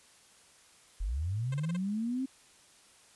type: linear sweep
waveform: sine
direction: up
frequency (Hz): 38.89 to 270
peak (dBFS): -30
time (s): 1-2.26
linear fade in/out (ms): 10
type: tone bursts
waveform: 10% pulse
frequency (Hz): 523.3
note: C5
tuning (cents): 0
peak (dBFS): -34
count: 5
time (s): 1.52-1.767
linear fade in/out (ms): 5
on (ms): 23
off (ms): 33
effects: white hiss -60 dBFS RMS until 3.15 s + resampled to 24000 Hz